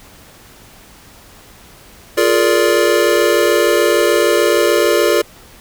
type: chord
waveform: square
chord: Bb dominant seventh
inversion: second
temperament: just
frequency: 349.6 / 419.5 / 466.2 / 582.7 Hz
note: F4 / Ab4 / Bb4 / D5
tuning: +2 / +17 / 0 / -14 cents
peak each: -17 dBFS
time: 2.17-5.22 s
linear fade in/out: 10 ms
effects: pink hiss -42 dBFS RMS until 5.6 s

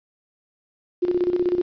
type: tone with tremolo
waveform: sine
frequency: 355.7 Hz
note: F4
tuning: 32 cents sharp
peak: -16 dBFS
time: 1.02-1.62 s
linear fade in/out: 10 ms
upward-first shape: square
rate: 16 Hz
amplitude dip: 65%
effects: resampled to 11025 Hz + 9-bit

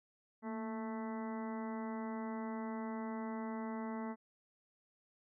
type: harmonic tone with a mistuned harmonic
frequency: 220 Hz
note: A3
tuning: in tune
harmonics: 1 / 2 / 3 / 4 / 5 / 6 / 7 / 8 / 9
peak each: -40 / -48 / -50 / -48 / -52 / -56 / -60 / -63 / -56 dBFS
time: 0.42-4.16 s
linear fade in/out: 50 ms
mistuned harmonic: 1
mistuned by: +57 cents
effects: none

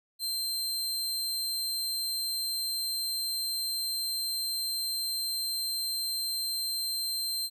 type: tone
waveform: sawtooth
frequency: 4136 Hz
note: C8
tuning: 21 cents flat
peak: -27 dBFS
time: 0.19-7.5 s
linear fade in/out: 50 ms
effects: none

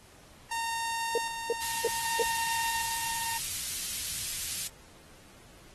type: tone with tremolo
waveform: sawtooth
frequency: 918 Hz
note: A#5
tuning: 27 cents flat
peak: -27 dBFS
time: 0.51-3.38 s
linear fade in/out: 5 ms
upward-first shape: square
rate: 0.65 Hz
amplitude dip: 40%
type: tone bursts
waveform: sine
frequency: 466.2 Hz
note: A#4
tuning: in tune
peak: -24 dBFS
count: 4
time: 1.15-2.222 s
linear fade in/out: 2 ms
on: 28 ms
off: 320 ms
type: band-stop noise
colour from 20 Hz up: white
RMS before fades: -34 dBFS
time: 1.61-4.68 s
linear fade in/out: 10 ms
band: 130 to 2600 Hz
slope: 12 dB/octave
effects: pink hiss -56 dBFS RMS until 5.74 s + AAC 32 kbps

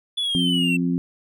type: linear sweep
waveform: triangle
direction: down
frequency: 3455 to 2666 Hz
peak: -20 dBFS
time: 0.17-0.77 s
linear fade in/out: 10 ms
type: harmonic tone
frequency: 87.31 Hz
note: F2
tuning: in tune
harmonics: 2 / 3 / 4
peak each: -22 / -22 / -34 dBFS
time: 0.35-0.98 s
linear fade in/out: 0 ms
effects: none

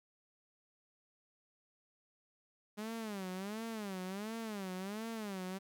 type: tone with vibrato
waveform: sawtooth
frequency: 204.7 Hz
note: G#3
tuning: 25 cents flat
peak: -36 dBFS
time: 2.77-5.59 s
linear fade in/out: 20 ms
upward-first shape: sine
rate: 1.4 Hz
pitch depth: 190 cents each way
effects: 13-bit

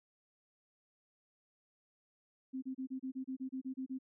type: tone bursts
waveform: sine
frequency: 261.6 Hz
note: C4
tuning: in tune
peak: -37 dBFS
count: 12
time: 2.53-3.988 s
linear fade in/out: 20 ms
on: 94 ms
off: 30 ms
effects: none

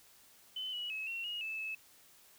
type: tone with pitch steps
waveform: sine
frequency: 3037 / 2927 / 2578 / 2726 / 2876 / 2623 / 2600 Hz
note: F#7 / F#7 / E7 / F7 / F#7 / E7 / E7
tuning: +44 / -19 / -39 / -43 / -50 / -9 / -24 cents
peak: -37 dBFS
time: 0.56-1.75 s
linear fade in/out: 5 ms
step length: 170 ms
effects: white hiss -62 dBFS RMS until 2.38 s

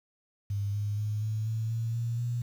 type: tone with pitch steps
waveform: sine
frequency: 100.9 / 103.44 / 106.04 / 108.71 / 111.44 / 114.24 / 117.12 / 120.06 Hz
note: G#2 / G#2 / G#2 / A2 / A2 / A#2 / A#2 / B2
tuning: -49 / -6 / +37 / -20 / +23 / -35 / +9 / -48 cents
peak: -28 dBFS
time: 0.5-2.42 s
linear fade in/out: 5 ms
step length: 240 ms
effects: 9-bit

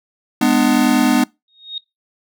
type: chord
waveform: square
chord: G# diminished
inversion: none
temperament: just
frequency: 207.7 / 249.2 / 299 Hz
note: G#3 / B3 / D4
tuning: 0 / +16 / +31 cents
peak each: -20 / -15 / -17 dBFS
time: 0.41-1.24 s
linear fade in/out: 5 ms
type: tone with exponential growth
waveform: sine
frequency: 3729 Hz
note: A#7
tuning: in tune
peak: -20 dBFS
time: 1.48-1.78 s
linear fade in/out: 2 ms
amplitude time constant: 64 ms
effects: noise-tail reverb RT60 0.2 s tail -23 dB re dry

